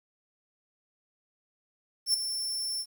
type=tone with ADSR envelope; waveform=sawtooth; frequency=5390 Hz; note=E8; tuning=38 cents sharp; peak=-18 dBFS; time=2.06-2.86 s; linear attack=81 ms; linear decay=4 ms; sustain=-10 dB; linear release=60 ms; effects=10-bit